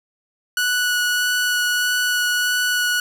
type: tone with vibrato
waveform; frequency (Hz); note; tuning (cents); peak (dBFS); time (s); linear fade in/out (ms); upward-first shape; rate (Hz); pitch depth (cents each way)
sawtooth; 1472; F#6; -9; -14; 0.57-3; 2; sine; 1.6; 8
effects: none